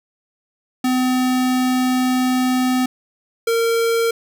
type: tone pair in turn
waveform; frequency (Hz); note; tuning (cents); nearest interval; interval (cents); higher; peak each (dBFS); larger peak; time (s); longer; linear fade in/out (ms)
square; 254.5 / 459.8; C4 / A#4; -48 / -24; minor seventh; 1024; second; -16; neither; 0.84-2.86 / 3.47-4.11; first; 5
effects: none